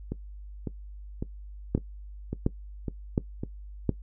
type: two click trains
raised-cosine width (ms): 3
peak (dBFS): -18 / -10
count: 7 / 4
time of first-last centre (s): 0.12-3.435 / 1.75-3.893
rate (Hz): 1.81 / 1.4
effects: noise-tail reverb RT60 0.1 s tail -18 dB re dry + added 50 Hz sine -40 dBFS peak until 4.02 s